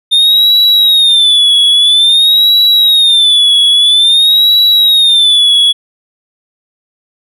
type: tone with vibrato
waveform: triangle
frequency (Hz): 3627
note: A#7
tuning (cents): -48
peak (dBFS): -3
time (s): 0.11-5.73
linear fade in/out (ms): 20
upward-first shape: sine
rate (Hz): 0.5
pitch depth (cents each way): 130
effects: none